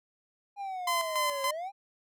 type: exponential two-way sweep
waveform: triangle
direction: down then up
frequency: 817 to 542 to 817 Hz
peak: -32 dBFS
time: 0.56-1.72 s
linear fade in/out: 50 ms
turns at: 1.44 s
type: tone with tremolo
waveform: sawtooth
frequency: 1028 Hz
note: C6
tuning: 31 cents flat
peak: -23 dBFS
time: 0.87-1.51 s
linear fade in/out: 5 ms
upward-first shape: square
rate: 3.5 Hz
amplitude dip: 60%
effects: none